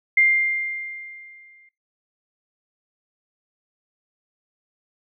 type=tone with exponential decay; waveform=sine; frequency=2100 Hz; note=C7; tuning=6 cents sharp; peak=-12 dBFS; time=0.17-1.69 s; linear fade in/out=5 ms; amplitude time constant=330 ms; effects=noise-tail reverb RT60 0.2 s tail -19 dB re dry